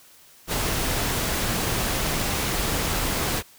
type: noise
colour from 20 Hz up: pink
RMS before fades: -25 dBFS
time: 0.47-3.43 s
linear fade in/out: 50 ms
effects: white hiss -52 dBFS RMS until 3.58 s